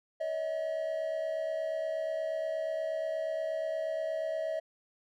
triangle tone pair together, 571 / 639.4 Hz, D5 / D#5, -49 / +47 cents, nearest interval major second, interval 196 cents, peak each -36 / -30 dBFS, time 0.2-4.6 s, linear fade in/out 10 ms, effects none

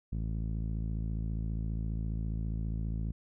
sawtooth tone with low-pass filter, 54.8 Hz, A1, 6 cents flat, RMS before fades -34 dBFS, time 0.12-3.12 s, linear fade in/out 5 ms, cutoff 190 Hz, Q 1.4, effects none

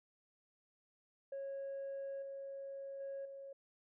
sine tone with level steps, 549 Hz, C#5, 17 cents flat, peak -39 / -43 / -40 / -47 dBFS, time 1.32-3.53 s, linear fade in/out 5 ms, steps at 2.22 / 3 / 3.25 s, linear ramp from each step 5 ms, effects tanh soft clip ceiling -39 dBFS

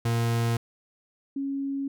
40% pulse / sine tone pair in turn, 116.54 / 275.7 Hz, A#2 / C#4, 0 / -9 cents, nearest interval octave + minor third, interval 1491 cents, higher second, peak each -22 / -27 dBFS, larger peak first, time 0.05-0.57 / 1.36-1.88 s, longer neither, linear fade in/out 5 ms, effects none

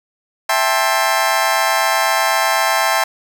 25% pulse chord, A minor seventh, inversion second, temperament just, 660 / 792 / 880 / 1056 Hz, E5 / G5 / A5 / C6, +2 / +18 / 0 / +16 cents, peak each -16 dBFS, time 0.49-3.04 s, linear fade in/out 5 ms, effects none

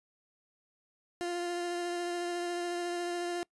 30% pulse tone with vibrato, 349.2 Hz, F4, in tune, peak -30 dBFS, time 1.21-3.43 s, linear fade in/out 0 ms, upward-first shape triangle, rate 14 Hz, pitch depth 16 cents each way, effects noise-tail reverb RT60 0.1 s tail -25 dB re dry + resampled to 24000 Hz

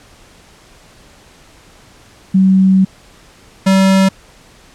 sine / square tone pair in turn, 190 / 191.99 Hz, F#3 / G3, +46 / -36 cents, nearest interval unison, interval 18 cents, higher second, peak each -6 / -8 dBFS, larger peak first, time 2.34-2.85 / 3.66-4.09 s, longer first, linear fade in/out 10 ms, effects pink hiss -44 dBFS RMS until 4.74 s + low-pass 9000 Hz 12 dB/octave

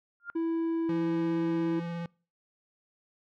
sine tone with exponential growth, 1400 Hz, F6, 4 cents sharp, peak -31 dBFS, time 0.2-0.3 s, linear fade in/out 0 ms, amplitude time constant 21 ms
triangle tone, 329.6 Hz, E4, in tune, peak -25 dBFS, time 0.35-1.8 s, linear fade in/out 10 ms
square tone with vibrato, 170 Hz, F3, 46 cents flat, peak -34 dBFS, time 0.89-2.06 s, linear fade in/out 2 ms, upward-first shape sine, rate 17 Hz, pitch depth 13 cents each way
effects noise-tail reverb RT60 0.4 s tail -26 dB re dry + low-pass 3000 Hz 12 dB/octave

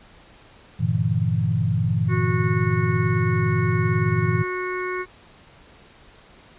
sine chord, E half-diminished seventh, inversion first, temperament equal, 98 / 116.54 / 146.83 / 164.81 Hz, G2 / Bb2 / D3 / E3, 0 / 0 / 0 / 0 cents, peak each -25 / -22 / -27 / -24 dBFS, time 0.79-4.44 s, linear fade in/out 20 ms
harmonic tone, 365.8 Hz, F#4, 20 cents flat, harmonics 1 / 3 / 4 / 5 / 6, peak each -27 / -31 / -34 / -35 / -33 dBFS, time 2.08-5.06 s, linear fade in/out 50 ms
effects pink hiss -50 dBFS RMS until 6.58 s + resampled to 8000 Hz

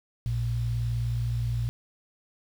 sine tone pair together, 57.24 / 116.54 Hz, A#1 / A#2, -31 / 0 cents, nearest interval octave, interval 1231 cents, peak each -32 / -26 dBFS, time 0.26-1.69 s, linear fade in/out 0 ms, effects 8-bit

